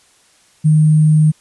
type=tone with sample-and-hold; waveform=sine; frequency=154.5 Hz; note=D#3; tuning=12 cents flat; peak=-7 dBFS; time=0.64-1.32 s; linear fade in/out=20 ms; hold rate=8820 Hz; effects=white hiss -52 dBFS RMS until 1.4 s + resampled to 24000 Hz